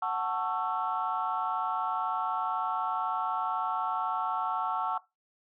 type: chord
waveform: sine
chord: F# minor seventh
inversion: none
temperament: just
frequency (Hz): 740 / 888 / 1110 / 1332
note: F#5 / A5 / C#6 / E6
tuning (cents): 0 / +16 / +2 / +18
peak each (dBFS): -33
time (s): 0.02-4.98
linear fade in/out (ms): 5
effects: noise-tail reverb RT60 0.2 s tail -18 dB re dry + tanh soft clip ceiling -19 dBFS